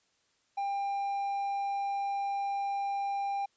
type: tone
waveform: triangle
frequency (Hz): 797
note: G5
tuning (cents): +28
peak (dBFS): -28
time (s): 0.57-3.46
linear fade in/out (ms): 10
effects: white hiss -72 dBFS RMS until 3.56 s + resampled to 16000 Hz